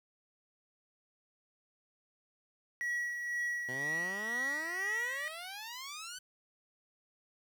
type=tone with tremolo; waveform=triangle; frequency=1925 Hz; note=B6; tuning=45 cents flat; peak=-30 dBFS; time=2.81-5.28 s; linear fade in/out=0 ms; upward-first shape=sine; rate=2 Hz; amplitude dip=45%
type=exponential sweep; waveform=10% pulse; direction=up; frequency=123.4 to 1535 Hz; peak=-34 dBFS; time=3.68-6.19 s; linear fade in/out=10 ms
effects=10-bit